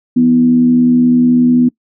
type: tone with frequency modulation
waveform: sine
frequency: 246.9 Hz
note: B3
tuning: in tune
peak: -6 dBFS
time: 0.16-1.69 s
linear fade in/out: 10 ms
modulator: 76.2 Hz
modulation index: 0.39
effects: noise-tail reverb RT60 0.1 s tail -23 dB re dry